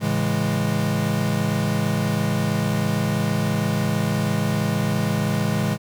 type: chord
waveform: square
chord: A major seventh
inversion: none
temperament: equal with one note detuned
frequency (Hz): 109.62 / 138.59 / 164.81 / 207.7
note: A2 / C#3 / E3 / G#3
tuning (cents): -6 / 0 / 0 / 0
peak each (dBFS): -27 / -27 / -26 / -25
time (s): 0-5.78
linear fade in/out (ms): 50
effects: none